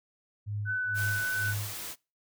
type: tone with tremolo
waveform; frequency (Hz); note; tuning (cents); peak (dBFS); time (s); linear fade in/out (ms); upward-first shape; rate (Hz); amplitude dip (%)
sine; 103.83; G#2; 0; -30; 0.46-1.78; 20; sine; 2.1; 100
type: tone with vibrato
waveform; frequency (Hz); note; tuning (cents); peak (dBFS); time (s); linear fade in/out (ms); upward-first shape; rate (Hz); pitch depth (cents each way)
sine; 1500; F#6; +23; -28; 0.65-1.55; 50; triangle; 3.1; 9
type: noise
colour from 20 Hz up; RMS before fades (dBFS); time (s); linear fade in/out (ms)
white; -39; 0.94-1.96; 50
effects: noise-tail reverb RT60 0.3 s tail -25 dB re dry